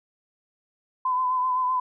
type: tone with vibrato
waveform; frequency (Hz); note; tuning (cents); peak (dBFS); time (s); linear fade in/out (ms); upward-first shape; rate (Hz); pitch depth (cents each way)
sine; 1014; B5; +45; -21; 1.05-1.8; 5; sine; 7.8; 30
effects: none